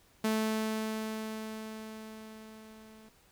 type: tone with level ramp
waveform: sawtooth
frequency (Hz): 218.7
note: A3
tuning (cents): -10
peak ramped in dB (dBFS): -23 to -49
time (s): 0.24-3.09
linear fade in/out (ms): 5
effects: pink hiss -64 dBFS RMS until 3.31 s